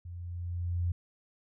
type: tone with level ramp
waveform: sine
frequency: 87.31 Hz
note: F2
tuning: in tune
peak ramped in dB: -40 to -26 dBFS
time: 0.05-0.92 s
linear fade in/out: 5 ms
effects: none